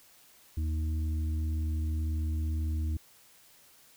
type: harmonic tone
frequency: 78.1 Hz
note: D#2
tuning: 7 cents sharp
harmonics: 1 / 3 / 4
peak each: -28 / -44 / -44 dBFS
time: 0.57-2.97 s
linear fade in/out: 5 ms
effects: white hiss -59 dBFS RMS until 3.96 s